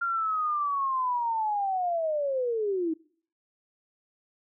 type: linear sweep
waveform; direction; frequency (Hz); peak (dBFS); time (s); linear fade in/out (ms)
sine; down; 1396.9 to 310.4; -25; 0.01-2.94; 10
effects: noise-tail reverb RT60 0.5 s tail -22 dB re dry